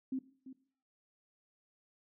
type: tone with echo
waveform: sine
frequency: 262.9 Hz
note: C4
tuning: 8 cents sharp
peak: -33 dBFS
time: 0.12-0.19 s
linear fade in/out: 5 ms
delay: 340 ms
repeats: 1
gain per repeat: -13 dB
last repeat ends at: 0.53 s
effects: noise-tail reverb RT60 0.5 s tail -17 dB re dry